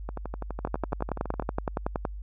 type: two click trains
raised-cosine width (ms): 1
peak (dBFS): -13 / -20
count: 16 / 17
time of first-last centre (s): 0.65-2.052 / 0.09-1.423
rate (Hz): 10.7 / 12
effects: added 50 Hz sine -35 dBFS peak until 2.22 s

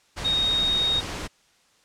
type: tone in noise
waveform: sine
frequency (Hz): 3729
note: A#7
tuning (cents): 0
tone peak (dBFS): -20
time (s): 0.24-1.01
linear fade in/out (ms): 20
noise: pink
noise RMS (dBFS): -32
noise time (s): 0.16-1.28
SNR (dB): +9
effects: white hiss -61 dBFS RMS until 1.84 s + low-pass 7000 Hz 12 dB/octave

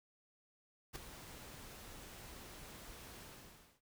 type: noise with ADSR envelope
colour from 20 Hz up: pink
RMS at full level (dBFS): -43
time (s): 0.93-3.81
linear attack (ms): 29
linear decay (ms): 5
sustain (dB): -10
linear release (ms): 590
effects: none

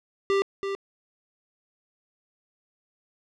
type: tone with echo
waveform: square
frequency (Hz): 394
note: G4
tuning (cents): +9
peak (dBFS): -21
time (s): 0.3-0.42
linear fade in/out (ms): 0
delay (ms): 330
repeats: 1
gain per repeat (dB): -7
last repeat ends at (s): 0.75
effects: low-pass 4000 Hz 12 dB/octave

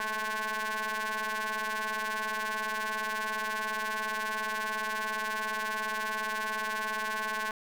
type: ring-modulated tone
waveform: sawtooth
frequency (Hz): 218.1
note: A3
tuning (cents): -15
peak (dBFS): -24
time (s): 0-7.51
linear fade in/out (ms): 2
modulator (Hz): 1300
effects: 11-bit

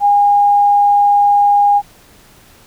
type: tone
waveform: sine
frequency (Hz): 815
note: G#5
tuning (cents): -33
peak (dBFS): -7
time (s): 0-1.82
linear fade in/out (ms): 50
effects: pink hiss -45 dBFS RMS until 2.66 s

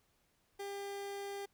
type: tone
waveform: 30% pulse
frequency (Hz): 400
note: G4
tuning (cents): +35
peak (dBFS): -38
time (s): 0.59-1.46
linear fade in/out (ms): 10
effects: pink hiss -75 dBFS RMS until 1.53 s

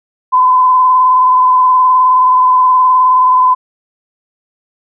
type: tone with vibrato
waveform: sine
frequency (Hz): 1016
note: B5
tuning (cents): +49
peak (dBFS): -5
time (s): 0.32-3.55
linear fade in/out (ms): 20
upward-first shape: square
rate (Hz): 19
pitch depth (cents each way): 19
effects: none

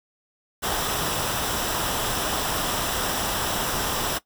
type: noise with comb filter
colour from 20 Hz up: pink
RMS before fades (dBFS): -26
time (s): 0.62-4.19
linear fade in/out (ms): 20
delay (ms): 0.45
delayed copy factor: -0.5
effects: noise-tail reverb RT60 0.1 s tail -18 dB re dry

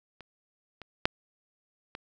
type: clicks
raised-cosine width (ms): 0.3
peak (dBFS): -29 / -27 / -6 / -22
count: 4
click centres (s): 0.207 / 0.817 / 1.055 / 1.951
effects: none

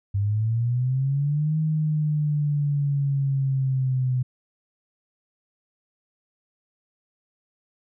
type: linear two-way sweep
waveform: sine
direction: up then down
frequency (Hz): 98 to 157.2 to 126.3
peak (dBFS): -20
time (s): 0.14-4.23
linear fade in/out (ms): 10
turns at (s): 1.58
effects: none

